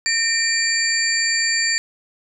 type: tone cluster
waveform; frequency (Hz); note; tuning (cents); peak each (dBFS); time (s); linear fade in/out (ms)
sine; 1828 / 2362 / 4618 / 7250; A#6 / D7 / D8 / A#8; -34 / +9 / -30 / -49; -22 / -25 / -21 / -23; 0.06-1.78; 0
effects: none